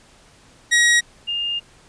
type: tone pair in turn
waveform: sawtooth / sine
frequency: 1900 / 2819 Hz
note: A#6 / F7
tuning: +33 / +16 cents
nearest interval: perfect fifth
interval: 683 cents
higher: second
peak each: -9 / -21 dBFS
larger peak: first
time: 0.71-1.01 / 1.27-1.6 s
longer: second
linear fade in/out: 20 ms
effects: pink hiss -51 dBFS RMS until 1.88 s + resampled to 22050 Hz